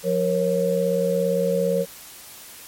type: tone cluster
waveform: sine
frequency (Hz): 177.5 / 468.4 / 546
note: F3 / A#4 / C#5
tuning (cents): +28 / +8 / -26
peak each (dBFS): -25 / -22 / -22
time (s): 0.03-1.86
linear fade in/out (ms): 50
effects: white hiss -42 dBFS RMS until 2.67 s + MP3 64 kbps